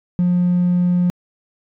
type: tone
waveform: triangle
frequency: 177.7 Hz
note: F3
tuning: 30 cents sharp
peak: -10 dBFS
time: 0.19-1.1 s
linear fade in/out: 0 ms
effects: tanh soft clip ceiling -9 dBFS